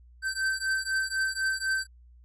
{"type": "beating tone pair", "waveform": "square", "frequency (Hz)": [1548, 1552], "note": ["G6", "G6"], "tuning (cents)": [-22, -18], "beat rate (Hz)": 4, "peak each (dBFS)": [-31, -30], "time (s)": [0.22, 1.87], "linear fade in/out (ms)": 50, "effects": ["added 60 Hz sine -51 dBFS peak until 2.24 s", "resampled to 24000 Hz"]}